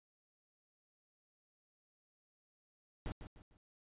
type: noise with echo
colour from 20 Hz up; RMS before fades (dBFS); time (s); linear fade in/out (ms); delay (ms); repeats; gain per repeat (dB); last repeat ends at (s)
brown; -40; 3.06-3.12; 0; 150; 3; -9; 3.57
effects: resampled to 8000 Hz